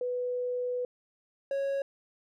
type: tone pair in turn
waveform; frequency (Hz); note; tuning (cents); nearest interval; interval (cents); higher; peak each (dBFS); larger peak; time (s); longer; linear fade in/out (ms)
sine / triangle; 495 / 551.5; B4 / C#5; +4 / -9; major second; 187; second; -29 / -26; second; 0.01-0.85 / 1.51-1.82; first; 2
effects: none